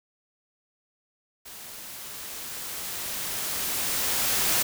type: noise with level ramp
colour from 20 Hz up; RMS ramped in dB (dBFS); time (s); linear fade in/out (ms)
white; -43 to -23; 1.45-4.63; 10
effects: none